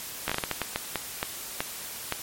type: slowing click train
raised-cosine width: 0.3 ms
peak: -10 dBFS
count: 13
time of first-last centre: 0.28-2.124 s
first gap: 15 ms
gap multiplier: 1.38
effects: white hiss -38 dBFS RMS until 2.22 s + MP3 64 kbps